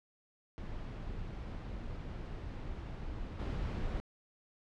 brown noise with level steps, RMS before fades -42 / -36 dBFS, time 0.58-4 s, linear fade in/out 0 ms, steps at 3.39 s, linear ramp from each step 10 ms, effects low-pass 4000 Hz 12 dB/octave

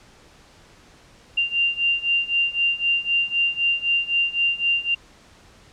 sine beating tone pair, 2781 / 2784.9 Hz, F7 / F7, -8 / -6 cents, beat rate 3.9 Hz, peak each -23 / -21 dBFS, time 1.37-4.95 s, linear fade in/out 10 ms, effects pink hiss -51 dBFS RMS until 5.72 s + low-pass 7000 Hz 12 dB/octave

